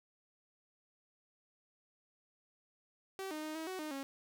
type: tone with pitch steps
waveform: sawtooth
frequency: 384.8 / 307.4 / 309.6 / 320.3 / 373.7 / 307 / 273.6 Hz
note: G4 / D#4 / D#4 / E4 / F#4 / D#4 / C#4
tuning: -32 / -21 / -9 / -50 / +17 / -23 / -23 cents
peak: -36 dBFS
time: 3.19-4.03 s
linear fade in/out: 0 ms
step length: 120 ms
effects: none